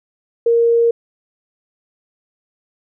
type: tone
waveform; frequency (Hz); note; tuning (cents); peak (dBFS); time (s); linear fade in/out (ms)
sine; 466.2; A#4; 0; -10; 0.46-0.91; 5
effects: none